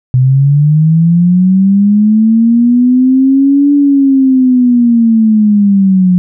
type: linear two-way sweep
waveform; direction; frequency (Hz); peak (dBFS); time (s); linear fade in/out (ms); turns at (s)
sine; up then down; 125.6 to 287.9 to 178.4; -4; 0.14-6.18; 0; 3.73
effects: none